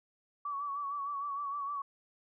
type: tone with vibrato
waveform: sine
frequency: 1136 Hz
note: C#6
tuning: 42 cents sharp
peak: -34 dBFS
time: 0.45-1.82 s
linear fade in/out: 5 ms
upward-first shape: sine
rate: 6.5 Hz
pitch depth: 49 cents each way
effects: none